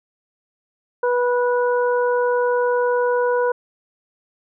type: harmonic tone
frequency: 489.8 Hz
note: B4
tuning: 14 cents flat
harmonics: 1 / 2 / 3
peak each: -17 / -23 / -27 dBFS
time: 1.03-3.52 s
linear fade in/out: 5 ms
effects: none